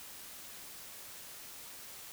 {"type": "silence", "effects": ["white hiss -49 dBFS RMS until 2.12 s"]}